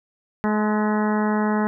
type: harmonic tone with a mistuned harmonic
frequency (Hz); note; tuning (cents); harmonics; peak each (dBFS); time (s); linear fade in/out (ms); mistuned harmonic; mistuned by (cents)
212.5; G#3; +40; 1 / 2 / 3 / 4 / 5 / 6 / 7 / 8 / 9; -20 / -27 / -31 / -28 / -31 / -34 / -34 / -36 / -37; 0.44-1.67; 0; 5; -34
effects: none